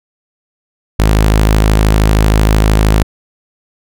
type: tone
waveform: sawtooth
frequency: 53 Hz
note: G#1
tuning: 36 cents sharp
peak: -3 dBFS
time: 0.99-3.03 s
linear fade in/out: 5 ms
effects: none